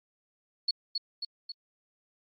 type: tone with echo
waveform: sine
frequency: 4375 Hz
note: C#8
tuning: 24 cents flat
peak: -24 dBFS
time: 0.68-0.71 s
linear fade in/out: 5 ms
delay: 270 ms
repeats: 3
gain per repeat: -4 dB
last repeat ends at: 1.52 s
effects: AAC 32 kbps